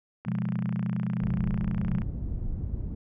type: click train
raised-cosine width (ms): 0.5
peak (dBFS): -26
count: 53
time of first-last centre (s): 0.25-2.019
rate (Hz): 29.4
type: chord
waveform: sine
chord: F diminished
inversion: second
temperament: equal with one note detuned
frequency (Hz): 125.7 / 174.61 / 207.7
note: Cb3 / F3 / Ab3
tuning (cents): +31 / 0 / 0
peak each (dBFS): -31 / -30 / -31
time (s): 0.26-2.02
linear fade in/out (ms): 10
type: low-pass noise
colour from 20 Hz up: pink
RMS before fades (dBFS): -32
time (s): 1.2-2.95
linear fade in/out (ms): 5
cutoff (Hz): 160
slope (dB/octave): 12
effects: none